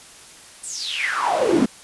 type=noise with high-pass filter sweep; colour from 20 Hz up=brown; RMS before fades=-21 dBFS; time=0.63-1.66 s; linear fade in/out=10 ms; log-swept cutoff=9100 to 220 Hz; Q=9; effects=white hiss -44 dBFS RMS until 1.83 s + resampled to 24000 Hz